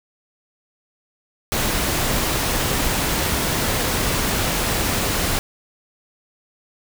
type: noise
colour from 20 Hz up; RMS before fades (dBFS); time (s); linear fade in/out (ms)
pink; -21; 1.52-5.39; 0
effects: none